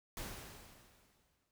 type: noise with exponential decay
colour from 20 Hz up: pink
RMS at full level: -43 dBFS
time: 0.17-1.51 s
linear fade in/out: 1 ms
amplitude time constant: 290 ms
effects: noise-tail reverb RT60 0.1 s tail -25 dB re dry